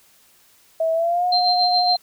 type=tone with pitch glide; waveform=sine; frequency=650 to 721.2 Hz; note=E5 to F#5; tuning=-24 to -45 cents; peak=-17 dBFS; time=0.8-1.96 s; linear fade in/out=5 ms; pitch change=+179 cents; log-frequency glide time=0.93-1.26 s
type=tone with tremolo; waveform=sine; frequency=4146 Hz; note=C8; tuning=17 cents flat; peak=-16 dBFS; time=1.32-1.97 s; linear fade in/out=5 ms; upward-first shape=sine; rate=7.2 Hz; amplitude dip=55%
effects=white hiss -55 dBFS RMS until 2.02 s